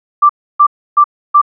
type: tone bursts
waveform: sine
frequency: 1174.7 Hz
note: D6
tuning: in tune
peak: -3 dBFS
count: 4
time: 0.22-1.416 s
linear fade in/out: 10 ms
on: 74 ms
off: 300 ms
effects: none